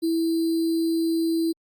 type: tone with sample-and-hold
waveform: sine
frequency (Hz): 328.6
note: E4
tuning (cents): -5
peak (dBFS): -20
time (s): 0.02-1.53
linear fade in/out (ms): 20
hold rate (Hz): 4410
effects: Opus 48 kbps